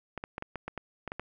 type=clicks; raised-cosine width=0.5 ms; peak=-21 dBFS; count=10; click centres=0.177 / 0.239 / 0.381 / 0.424 / 0.557 / 0.68 / 0.777 / 1.077 / 1.119 / 1.196 s; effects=none